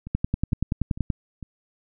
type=two click trains; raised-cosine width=5 ms; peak=-10 / -23 dBFS; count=11 / 4; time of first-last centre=0.15-1.102 / 0.07-1.427 s; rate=10.5 / 2.21 Hz; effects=none